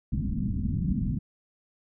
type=low-pass noise; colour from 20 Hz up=white; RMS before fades=-28 dBFS; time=0.12-1.19 s; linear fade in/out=10 ms; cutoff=240 Hz; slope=48 dB/octave; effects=none